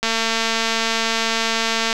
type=click train; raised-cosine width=0.2 ms; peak=-3 dBFS; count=430; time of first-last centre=0.03-1.928 s; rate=226 Hz; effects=none